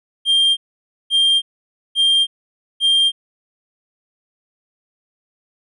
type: tone bursts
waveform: triangle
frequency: 3192 Hz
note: G7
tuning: 31 cents sharp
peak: -10 dBFS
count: 4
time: 0.25-3.12 s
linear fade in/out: 50 ms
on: 320 ms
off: 530 ms
effects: resampled to 24000 Hz